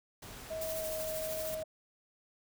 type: noise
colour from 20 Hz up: pink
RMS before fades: -48 dBFS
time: 0.22-1.63 s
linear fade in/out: 5 ms
type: tone with pitch glide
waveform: sine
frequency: 639 to 631.3 Hz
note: D#5 to D#5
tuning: +46 to +25 cents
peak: -36 dBFS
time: 0.5-1.64 s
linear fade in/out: 10 ms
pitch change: -21 cents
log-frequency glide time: 0.79-0.86 s
type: noise with tremolo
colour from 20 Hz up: blue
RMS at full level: -40 dBFS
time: 0.61-1.55 s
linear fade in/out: 5 ms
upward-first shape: sine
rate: 13 Hz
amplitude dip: 40%
effects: none